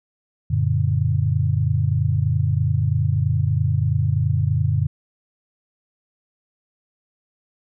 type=chord; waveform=sine; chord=Gb augmented; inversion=none; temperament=just; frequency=92.5 / 115.62 / 144.53 Hz; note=Gb2 / Bb2 / D3; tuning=0 / -14 / -27 cents; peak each=-21 dBFS; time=0.5-4.87 s; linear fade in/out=10 ms; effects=none